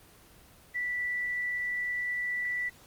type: tone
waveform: sine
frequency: 1966 Hz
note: B6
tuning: 8 cents flat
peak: -29 dBFS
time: 0.74-2.7 s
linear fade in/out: 20 ms
effects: pink hiss -56 dBFS RMS until 2.86 s + Opus 24 kbps